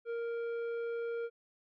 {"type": "tone with tanh clipping", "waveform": "triangle", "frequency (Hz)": 466.2, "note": "A#4", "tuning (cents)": 0, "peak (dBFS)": -36, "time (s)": [0.05, 1.3], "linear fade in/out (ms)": 50, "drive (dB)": 13, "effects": []}